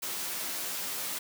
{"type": "noise with comb filter", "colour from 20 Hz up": "white", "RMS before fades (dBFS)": -35, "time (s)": [0.02, 1.19], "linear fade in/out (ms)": 10, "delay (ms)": 11, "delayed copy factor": 0.5, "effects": ["high-pass 150 Hz 12 dB/octave"]}